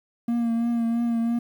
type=tone with vibrato; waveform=triangle; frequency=233.1 Hz; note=A#3; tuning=in tune; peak=-19 dBFS; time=0.28-1.39 s; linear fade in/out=5 ms; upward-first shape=triangle; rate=3 Hz; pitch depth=33 cents each way; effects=9-bit